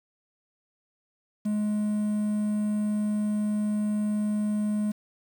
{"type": "tone with quantisation", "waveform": "triangle", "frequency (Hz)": 210.4, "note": "G#3", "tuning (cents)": 23, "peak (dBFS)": -22, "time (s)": [1.45, 4.92], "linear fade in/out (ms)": 10, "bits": 8, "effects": []}